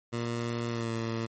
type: tone with pitch glide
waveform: 15% pulse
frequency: 117.9 to 114.15 Hz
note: A#2 to A#2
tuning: +20 to -36 cents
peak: -24 dBFS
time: 0.12-1.27 s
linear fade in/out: 20 ms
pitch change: -56 cents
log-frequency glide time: 0.69-0.92 s
effects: low-pass 9000 Hz 12 dB/octave + MP3 32 kbps